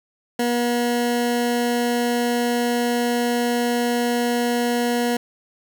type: tone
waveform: 20% pulse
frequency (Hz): 240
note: B3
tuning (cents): -49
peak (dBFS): -14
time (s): 0.39-5.17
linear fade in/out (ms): 5
effects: none